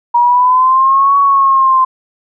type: exponential two-way sweep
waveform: sine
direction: up then down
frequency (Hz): 950 to 1124 to 1037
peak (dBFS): -6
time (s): 0.14-1.85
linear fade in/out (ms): 10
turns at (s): 1.18
effects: none